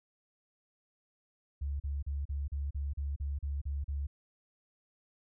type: tone bursts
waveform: sine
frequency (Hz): 70.7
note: C#2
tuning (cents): +35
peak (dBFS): -32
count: 11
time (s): 1.61-4.07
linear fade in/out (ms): 10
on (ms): 190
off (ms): 37
effects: none